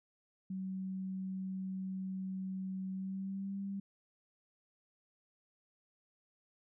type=tone with pitch glide; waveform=sine; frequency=189.1 to 197.13 Hz; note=F#3 to G3; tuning=+38 to +10 cents; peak=-37 dBFS; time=0.5-3.8 s; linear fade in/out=5 ms; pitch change=+72 cents; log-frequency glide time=2.92-3.57 s; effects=none